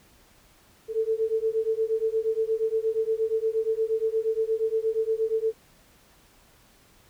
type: beating tone pair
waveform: sine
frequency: 440 / 448.5 Hz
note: A4 / A4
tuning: 0 / +33 cents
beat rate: 8.5 Hz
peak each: -26 dBFS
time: 0.88-5.54 s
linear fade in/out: 50 ms
effects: pink hiss -58 dBFS RMS until 7.09 s